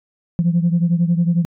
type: beating tone pair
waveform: sine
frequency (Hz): 168.8 / 179.8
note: E3 / F#3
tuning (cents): +41 / -49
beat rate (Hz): 11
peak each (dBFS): -14 / -18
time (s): 0.39-1.45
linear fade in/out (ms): 0
effects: tanh soft clip ceiling -8 dBFS